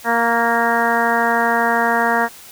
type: harmonic tone with a mistuned harmonic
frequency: 233.1 Hz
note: A#3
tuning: in tune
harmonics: 1 / 2 / 3 / 4 / 5 / 6 / 7 / 8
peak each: -24 / -23 / -20 / -20 / -25 / -24 / -22 / -23 dBFS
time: 0.04-2.29 s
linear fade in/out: 50 ms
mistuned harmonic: 5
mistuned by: -26 cents
effects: white hiss -40 dBFS RMS until 2.51 s